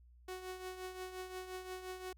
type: tone with tremolo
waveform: sawtooth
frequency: 370 Hz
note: F#4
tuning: in tune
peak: -37 dBFS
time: 0.28-2.13 s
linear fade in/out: 5 ms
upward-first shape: triangle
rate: 5.7 Hz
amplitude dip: 65%
effects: added 60 Hz sine -59 dBFS peak until 2.17 s